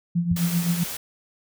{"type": "tone with tremolo", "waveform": "sine", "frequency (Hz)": 171.9, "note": "F3", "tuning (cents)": -27, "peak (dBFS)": -17, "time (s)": [0.15, 0.84], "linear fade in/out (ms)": 10, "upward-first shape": "triangle", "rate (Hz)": 7.7, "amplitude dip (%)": 75}
{"type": "tone with exponential decay", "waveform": "sine", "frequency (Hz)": 92.5, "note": "F#2", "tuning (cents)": 0, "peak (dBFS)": -20, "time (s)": [0.31, 0.41], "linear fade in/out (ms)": 5, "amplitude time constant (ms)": 21}
{"type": "noise", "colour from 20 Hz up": "white", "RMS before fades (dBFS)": -32, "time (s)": [0.36, 0.97], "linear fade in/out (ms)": 5}
{"effects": []}